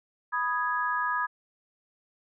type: chord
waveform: sine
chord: G# minor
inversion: first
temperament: equal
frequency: 987.8 / 1244.5 / 1661.2 Hz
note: B5 / D#6 / G#6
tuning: 0 / 0 / 0 cents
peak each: -30 dBFS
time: 0.32-1.27 s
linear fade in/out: 20 ms
effects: none